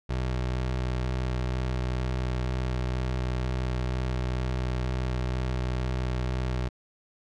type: tone with vibrato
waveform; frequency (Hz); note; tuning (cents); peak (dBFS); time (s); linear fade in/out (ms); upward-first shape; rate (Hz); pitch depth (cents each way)
25% pulse; 62.9; B1; +32; -23; 0.09-6.69; 10; square; 2.1; 11
effects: low-pass 5000 Hz 12 dB/octave